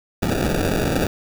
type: noise with sample-and-hold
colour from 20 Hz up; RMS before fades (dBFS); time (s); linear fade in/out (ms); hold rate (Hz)
white; -21; 0.22-1.07; 5; 1050
effects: none